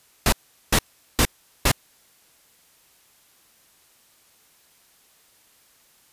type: noise bursts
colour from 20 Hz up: pink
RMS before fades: -17 dBFS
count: 4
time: 0.26-1.716 s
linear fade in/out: 2 ms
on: 64 ms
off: 400 ms
effects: white hiss -58 dBFS RMS until 6.12 s + resampled to 32000 Hz